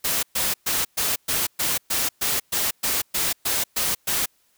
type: noise bursts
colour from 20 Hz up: white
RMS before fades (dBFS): -23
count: 14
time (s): 0.04-4.26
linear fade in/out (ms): 10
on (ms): 190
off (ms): 120
effects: white hiss -64 dBFS RMS until 4.57 s